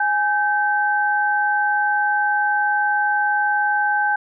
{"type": "tone pair together", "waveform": "sine", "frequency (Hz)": [830.6, 1550.8], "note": ["G#5", "G6"], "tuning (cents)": [0, -19], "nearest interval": "major seventh", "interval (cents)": 1081, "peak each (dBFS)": -19, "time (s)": [0, 4.16], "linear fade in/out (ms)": 5, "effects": []}